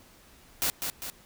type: noise with echo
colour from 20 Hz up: white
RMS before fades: -27 dBFS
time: 0.62-0.7 s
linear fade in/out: 0 ms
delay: 200 ms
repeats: 2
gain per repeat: -5 dB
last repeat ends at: 1.1 s
effects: pink hiss -56 dBFS RMS until 1.25 s